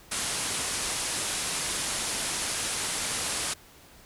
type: low-pass noise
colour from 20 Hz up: white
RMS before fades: -31 dBFS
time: 0.11-3.54 s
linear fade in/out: 10 ms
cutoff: 11000 Hz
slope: 96 dB/octave
effects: pink hiss -53 dBFS RMS until 4.05 s